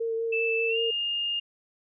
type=tone with vibrato; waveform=sine; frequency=455 Hz; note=A#4; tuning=42 cents flat; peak=-26 dBFS; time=0-0.91 s; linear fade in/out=10 ms; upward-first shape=sine; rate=5.1 Hz; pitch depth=15 cents each way
type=tone with pitch glide; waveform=sine; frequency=2637 to 2826 Hz; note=E7 to F7; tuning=0 to +20 cents; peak=-26 dBFS; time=0.32-1.4 s; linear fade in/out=10 ms; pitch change=+120 cents; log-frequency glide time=0.68-0.78 s
effects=none